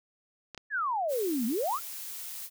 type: clicks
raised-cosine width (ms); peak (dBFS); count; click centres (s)
0.2; -24; 2; 0.547 / 0.577
type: exponential two-way sweep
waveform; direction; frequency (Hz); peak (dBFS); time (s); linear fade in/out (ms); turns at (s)
sine; down then up; 1781 to 214.7 to 1442; -27; 0.7-1.8; 50; 1.46
type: noise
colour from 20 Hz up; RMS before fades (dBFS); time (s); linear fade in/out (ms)
blue; -40; 1.08-2.5; 50
effects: none